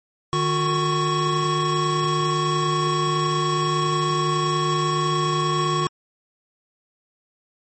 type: tone cluster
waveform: square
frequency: 152.2 / 359 / 1107 Hz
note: D#3 / F4 / C#6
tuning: -38 / +48 / -3 cents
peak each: -25 / -26 / -23 dBFS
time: 0.33-5.87 s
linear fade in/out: 0 ms
effects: MP3 32 kbps